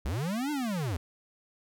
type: linear two-way sweep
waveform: square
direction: up then down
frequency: 53.3 to 305.6 to 74.8 Hz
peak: -30 dBFS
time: 0.05-0.97 s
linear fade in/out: 5 ms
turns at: 0.51 s
effects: none